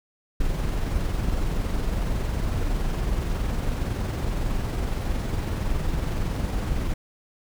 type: noise with amplitude modulation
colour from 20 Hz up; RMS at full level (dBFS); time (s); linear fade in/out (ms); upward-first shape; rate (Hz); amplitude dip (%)
brown; -24; 0.4-6.94; 5; sine; 21.7; 30
effects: none